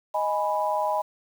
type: chord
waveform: sine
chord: G# minor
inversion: second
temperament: equal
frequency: 622.3 / 830.6 / 987.8 Hz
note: D#5 / G#5 / B5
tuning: 0 / 0 / 0 cents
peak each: -27 dBFS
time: 0.14-1.02 s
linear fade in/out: 10 ms
effects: 8-bit